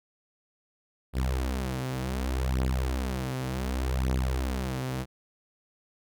sawtooth beating tone pair, 64.2 / 64.87 Hz, C2 / C2, -32 / -14 cents, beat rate 0.67 Hz, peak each -26 dBFS, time 1.13-5.06 s, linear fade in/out 50 ms, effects none

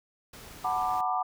pink noise, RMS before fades -47 dBFS, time 0.33-1.01 s, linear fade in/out 5 ms
sine chord, B minor seventh, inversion second, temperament just, 740.8 / 889 / 987.8 / 1185.3 Hz, F#5 / A5 / B5 / D6, +2 / +18 / 0 / +16 cents, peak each -29 / -34 / -33 / -31 dBFS, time 0.64-1.23 s, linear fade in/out 10 ms
effects none

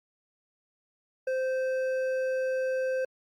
triangle tone with hard clipping, 520 Hz, C5, 11 cents flat, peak -28 dBFS, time 1.27-3.05 s, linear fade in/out 5 ms, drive 11 dB, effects Opus 48 kbps

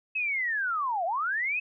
sine linear two-way sweep, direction down then up, 2600 to 648 to 2600 Hz, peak -26 dBFS, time 0.15-1.6 s, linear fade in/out 10 ms, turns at 1.05 s, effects none

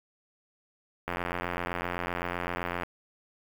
click train, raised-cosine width 0.5 ms, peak -16 dBFS, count 155, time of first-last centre 1.08-2.834 s, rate 87.8 Hz, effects 7-bit

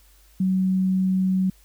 sine tone, 187.7 Hz, F#3, 25 cents sharp, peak -18 dBFS, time 0.4-1.5 s, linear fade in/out 5 ms, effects added 50 Hz sine -53 dBFS peak until 1.64 s + white hiss -58 dBFS RMS until 1.64 s

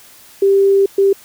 sine tone bursts at uneven times, 393.5 Hz, G4, 7 cents sharp, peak -8 dBFS, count 2, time 0.42-0.86 / 0.98-1.13 s, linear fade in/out 5 ms, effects white hiss -43 dBFS RMS until 1.24 s

